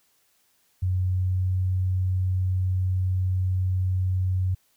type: tone with pitch glide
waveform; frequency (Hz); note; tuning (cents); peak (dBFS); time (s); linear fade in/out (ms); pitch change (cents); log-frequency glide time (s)
sine; 92.1 to 92.74; F#2 to F#2; -7 to +5; -21; 0.82-4.55; 10; +12; 1.06-1.54
effects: white hiss -66 dBFS RMS until 4.76 s